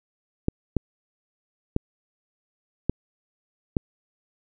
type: clicks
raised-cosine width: 3 ms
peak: -8 dBFS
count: 5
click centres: 0.484 / 0.767 / 1.764 / 2.896 / 3.768 s
effects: none